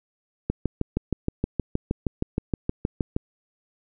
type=click train; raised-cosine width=3 ms; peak=-10 dBFS; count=18; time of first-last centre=0.5-3.165 s; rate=6.38 Hz; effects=none